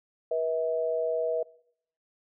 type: tone pair together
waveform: sine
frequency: 483.2 / 645 Hz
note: B4 / E5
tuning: -38 / -38 cents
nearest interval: perfect fourth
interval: 500 cents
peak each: -28 dBFS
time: 0.31-1.43 s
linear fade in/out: 5 ms
effects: noise-tail reverb RT60 0.7 s tail -23 dB re dry